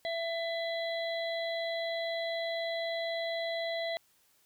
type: harmonic tone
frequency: 667 Hz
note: E5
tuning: 20 cents sharp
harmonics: 1 / 3 / 5 / 6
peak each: -33 / -39 / -44 / -42 dBFS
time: 0.05-3.97 s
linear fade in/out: 0 ms
effects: white hiss -68 dBFS RMS until 4.45 s